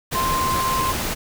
sine tone in noise, 1046.5 Hz, C6, in tune, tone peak -20 dBFS, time 0.14-0.93 s, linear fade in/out 20 ms, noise pink, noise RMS -25 dBFS, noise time 0.11-1.15 s, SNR +2 dB, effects none

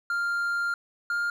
triangle tone pair in turn, 1396.9 / 1406.6 Hz, F6 / F6, 0 / +12 cents, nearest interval unison, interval 12 cents, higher second, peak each -23 dBFS, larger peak neither, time 0.1-0.74 / 1.1-1.3 s, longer first, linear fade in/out 2 ms, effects none

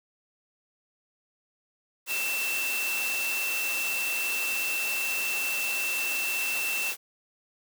sine tone in noise, 2678 Hz, E7, 27 cents sharp, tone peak -28 dBFS, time 2.07-6.94 s, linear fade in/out 50 ms, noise white, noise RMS -33 dBFS, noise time 2.06-6.97 s, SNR +2 dB, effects high-pass 300 Hz 12 dB/octave

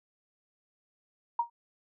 sine tone with exponential decay, 941 Hz, A#5, 16 cents sharp, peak -21 dBFS, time 1.39-1.5 s, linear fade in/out 5 ms, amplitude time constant 23 ms, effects none

